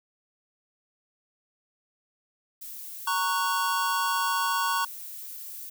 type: noise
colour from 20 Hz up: violet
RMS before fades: -40 dBFS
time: 2.61-5.7 s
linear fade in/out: 10 ms
type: chord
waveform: square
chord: F# major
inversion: first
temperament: just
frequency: 925 / 1110 / 1480 Hz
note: A#5 / C#6 / F#6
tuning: -14 / +2 / 0 cents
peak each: -30 / -28 / -32 dBFS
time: 3.07-4.85 s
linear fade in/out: 5 ms
effects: none